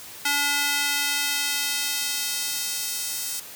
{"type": "tone with high-pass filter sweep", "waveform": "square", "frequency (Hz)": 287.2, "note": "D4", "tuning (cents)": -39, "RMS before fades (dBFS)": -26, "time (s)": [0.25, 3.4], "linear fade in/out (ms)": 5, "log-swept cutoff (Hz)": [1500, 6800], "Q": 0.74, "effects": ["white hiss -41 dBFS RMS until 3.55 s", "high-pass 60 Hz 12 dB/octave"]}